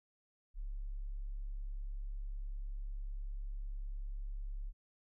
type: tone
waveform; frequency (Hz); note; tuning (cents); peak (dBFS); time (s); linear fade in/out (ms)
sine; 34.65; C#1; 0; -38; 0.54-4.73; 50
effects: none